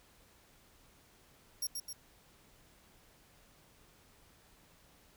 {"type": "tone with echo", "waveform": "20% pulse", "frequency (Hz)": 5588, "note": "F8", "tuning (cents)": 0, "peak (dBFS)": -28, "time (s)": [1.62, 1.67], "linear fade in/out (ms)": 5, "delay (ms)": 130, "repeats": 2, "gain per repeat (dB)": -4, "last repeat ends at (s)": 1.93, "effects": ["pink hiss -64 dBFS RMS until 5.16 s"]}